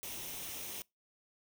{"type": "noise with comb filter", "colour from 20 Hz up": "white", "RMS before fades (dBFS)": -43, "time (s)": [0.03, 0.82], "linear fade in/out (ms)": 0, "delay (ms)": 0.33, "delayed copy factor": 0.5, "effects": ["noise-tail reverb RT60 0.2 s tail -24 dB re dry"]}